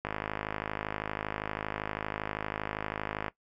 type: click train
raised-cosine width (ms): 0.5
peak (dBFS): -17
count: 171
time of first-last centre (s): 0.05-3.282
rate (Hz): 52.6
effects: noise-tail reverb RT60 0.1 s tail -18 dB re dry